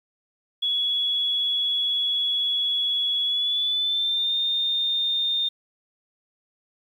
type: tone with pitch glide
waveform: sine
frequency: 3371 to 3634 Hz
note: G#7 to A#7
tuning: +25 to -45 cents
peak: -21 dBFS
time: 0.62-5.49 s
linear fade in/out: 10 ms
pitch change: +130 cents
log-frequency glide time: 3.24-4.35 s
effects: 9-bit